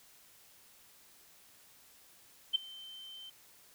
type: tone with ADSR envelope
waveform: sine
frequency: 3100 Hz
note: G7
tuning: 20 cents flat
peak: -23 dBFS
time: 2.53-3.3 s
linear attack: 23 ms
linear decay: 10 ms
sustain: -23 dB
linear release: 7 ms
effects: white hiss -61 dBFS RMS until 3.74 s